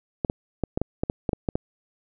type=clicks; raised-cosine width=2 ms; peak=-10 dBFS; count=11; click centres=0.248 / 0.299 / 0.637 / 0.775 / 0.816 / 1.035 / 1.099 / 1.292 / 1.332 / 1.488 / 1.555 s; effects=none

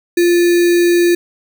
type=tone with sample-and-hold; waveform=sine; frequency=347 Hz; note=F4; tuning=11 cents flat; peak=-8 dBFS; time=0.17-1.15 s; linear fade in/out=5 ms; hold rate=2100 Hz; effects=none

